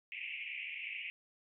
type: band-pass noise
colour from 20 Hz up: white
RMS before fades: -43 dBFS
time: 0.12-1.1 s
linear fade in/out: 0 ms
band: 2100 to 2800 Hz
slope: 96 dB/octave
effects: none